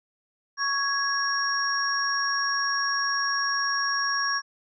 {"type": "tone cluster", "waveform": "sine", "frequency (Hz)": [1118, 1660, 5580], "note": ["C#6", "G#6", "F8"], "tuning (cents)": [14, -1, -2], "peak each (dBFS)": [-28, -27, -28], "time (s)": [0.57, 4.42], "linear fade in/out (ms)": 50, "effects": []}